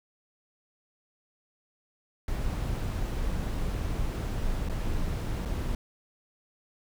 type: noise with dropouts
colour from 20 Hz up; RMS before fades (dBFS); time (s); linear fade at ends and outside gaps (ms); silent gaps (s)
brown; -30; 2.28-5.75; 2; 4.688-4.696 / 5.452-5.456
effects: none